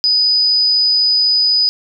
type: tone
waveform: sine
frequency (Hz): 4978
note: D#8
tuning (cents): 0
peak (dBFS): -10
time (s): 0.04-1.69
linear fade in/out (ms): 0
effects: none